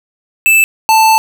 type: tone pair in turn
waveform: square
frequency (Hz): 2637 / 882.5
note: E7 / A5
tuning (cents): 0 / +5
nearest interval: octave + perfect fifth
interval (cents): 1895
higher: first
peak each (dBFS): -6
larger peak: neither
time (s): 0.46-0.64 / 0.89-1.18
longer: second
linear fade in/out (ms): 0
effects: none